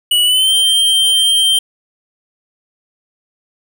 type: tone with pitch glide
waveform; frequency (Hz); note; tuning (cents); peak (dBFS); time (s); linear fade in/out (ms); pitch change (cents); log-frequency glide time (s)
square; 2938 to 3149; F#7 to G7; -13 to +7; -10; 0.11-1.59; 5; +120; 0.24-0.53
effects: none